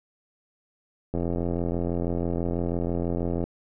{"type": "click train", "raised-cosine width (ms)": 2, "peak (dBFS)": -15, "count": 199, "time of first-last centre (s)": [1.14, 3.44], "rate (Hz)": 86.1, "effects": []}